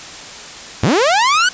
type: linear sweep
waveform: sawtooth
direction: up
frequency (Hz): 82.41 to 1525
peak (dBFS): -7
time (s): 0.83-1.49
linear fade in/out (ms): 5
effects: white hiss -32 dBFS RMS until 1.53 s + resampled to 16000 Hz